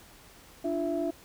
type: tone cluster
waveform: sine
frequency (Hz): 295.2 / 345.4 / 664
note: D4 / F4 / E5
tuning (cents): +9 / -19 / +12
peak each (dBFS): -31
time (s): 0.64-1.11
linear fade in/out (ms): 10
effects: tanh soft clip ceiling -20 dBFS + pink hiss -54 dBFS RMS until 1.24 s